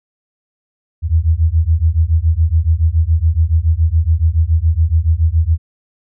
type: beating tone pair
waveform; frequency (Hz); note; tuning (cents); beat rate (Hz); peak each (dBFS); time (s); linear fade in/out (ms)
sine; 77.78 / 84.88; D#2 / F2; 0 / -49; 7.1; -13; 1.02-5.58; 50
effects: none